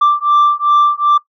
sine beating tone pair, 1174.7 / 1177.3 Hz, D6 / D6, 0 / +4 cents, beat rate 2.6 Hz, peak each -10 dBFS, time 0.01-1.18 s, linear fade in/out 10 ms, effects noise-tail reverb RT60 0.1 s tail -19 dB re dry + tanh soft clip ceiling -5 dBFS

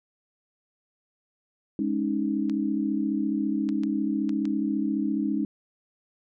sine chord, Ab suspended fourth, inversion none, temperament just, 207.7 / 276.9 / 311.5 Hz, Ab3 / Db4 / Eb4, 0 / -2 / +2 cents, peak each -28 dBFS, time 1.79-5.45 s, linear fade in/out 2 ms
clicks, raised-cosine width 0.2 ms, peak -25 dBFS, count 5, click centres 2.497 / 3.69 / 3.835 / 4.293 / 4.454 s
effects none

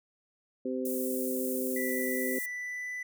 harmonic tone, 128.7 Hz, C3, 28 cents flat, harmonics 2 / 3 / 4, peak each -33 / -35 / -36 dBFS, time 0.65-2.39 s, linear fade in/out 5 ms
white high-pass noise, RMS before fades -38 dBFS, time 0.85-2.46 s, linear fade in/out 5 ms, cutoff 8100 Hz, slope 24 dB/octave
triangle tone with pitch glide, 1975.5 to 1990.4 Hz, B6 to B6, 0 to +13 cents, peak -33 dBFS, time 1.76-3.03 s, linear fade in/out 5 ms, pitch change +13 cents, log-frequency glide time 2.46-2.91 s
effects none

